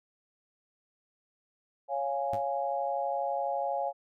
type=chord; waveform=sine; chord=Db major; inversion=none; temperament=equal; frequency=554.4 / 698.5 / 830.6 Hz; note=Db5 / F5 / Ab5; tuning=0 / 0 / 0 cents; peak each=-33 dBFS; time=1.88-3.93 s; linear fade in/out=50 ms
type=tone with exponential decay; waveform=sawtooth; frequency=105.1 Hz; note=G#2; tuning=21 cents sharp; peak=-31 dBFS; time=2.33-2.45 s; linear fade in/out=0 ms; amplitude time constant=24 ms
effects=none